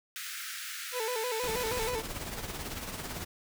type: high-pass noise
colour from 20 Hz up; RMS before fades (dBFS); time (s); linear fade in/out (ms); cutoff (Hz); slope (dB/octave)
pink; -40; 0.16-1.89; 0; 1300; 96
type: tone with vibrato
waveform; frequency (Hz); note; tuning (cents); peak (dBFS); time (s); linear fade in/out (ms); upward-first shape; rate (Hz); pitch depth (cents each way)
30% pulse; 470; A#4; +14; -29; 0.92-2.03; 50; square; 6.3; 99
type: noise with tremolo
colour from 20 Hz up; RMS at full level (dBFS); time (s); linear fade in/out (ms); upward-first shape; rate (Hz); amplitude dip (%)
pink; -36; 1.43-3.25; 10; triangle; 18; 60
effects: none